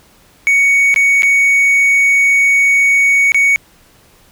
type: tone with dropouts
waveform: triangle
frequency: 2233 Hz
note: C#7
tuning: 12 cents sharp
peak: -6 dBFS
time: 0.47-3.56 s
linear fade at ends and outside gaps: 0 ms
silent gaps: 0.942-0.961 / 1.222-1.232 / 3.32-3.345 s
effects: pink hiss -48 dBFS RMS until 4.31 s